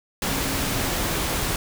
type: tone in noise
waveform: sine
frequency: 272.1 Hz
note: C#4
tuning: 32 cents flat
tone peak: -33 dBFS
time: 0.28-0.87 s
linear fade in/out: 2 ms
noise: pink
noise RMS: -25 dBFS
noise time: 0.22-1.56 s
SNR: -11 dB
effects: none